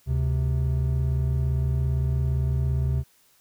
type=tone pair together; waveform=triangle; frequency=73.42 / 130.99 Hz; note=D2 / C3; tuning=0 / +2 cents; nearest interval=minor seventh; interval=1002 cents; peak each=-22 dBFS; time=0.06-3.04 s; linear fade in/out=50 ms; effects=white hiss -61 dBFS RMS until 3.4 s